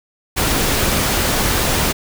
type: noise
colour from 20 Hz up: pink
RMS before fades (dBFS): -17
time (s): 0.36-1.93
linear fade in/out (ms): 20
effects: none